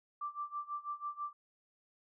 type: tone with tremolo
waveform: sine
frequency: 1174.7 Hz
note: D6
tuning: in tune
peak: -35 dBFS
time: 0.21-1.33 s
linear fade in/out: 5 ms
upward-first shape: sine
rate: 6.1 Hz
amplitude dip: 90%
effects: none